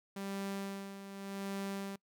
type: tone with tremolo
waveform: sawtooth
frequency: 196.8 Hz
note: G3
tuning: 7 cents sharp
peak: -33 dBFS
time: 0.16-1.96 s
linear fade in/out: 5 ms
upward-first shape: sine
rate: 0.86 Hz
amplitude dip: 65%
effects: noise-tail reverb RT60 0.1 s tail -24 dB re dry